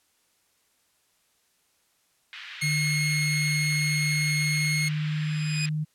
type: band-pass noise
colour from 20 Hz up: white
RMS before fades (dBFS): -41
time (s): 2.33-5.69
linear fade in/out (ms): 0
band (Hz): 1500 to 3200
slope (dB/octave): 24
type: tone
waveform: sawtooth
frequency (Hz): 2159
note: C#7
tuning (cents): -46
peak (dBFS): -22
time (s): 2.61-4.89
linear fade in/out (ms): 10
type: tone with pitch glide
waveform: sine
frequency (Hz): 150.3 to 153.55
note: D3 to D#3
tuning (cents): +40 to -23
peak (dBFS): -25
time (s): 2.62-5.85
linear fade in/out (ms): 20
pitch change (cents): +37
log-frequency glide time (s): 4.37-5.22
type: tone with exponential growth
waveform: 20% pulse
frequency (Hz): 2488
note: D#7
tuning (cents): -1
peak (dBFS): -22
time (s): 4.87-5.66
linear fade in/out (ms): 5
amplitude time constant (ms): 170
effects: white hiss -68 dBFS RMS until 5.94 s + low-pass 12000 Hz 12 dB/octave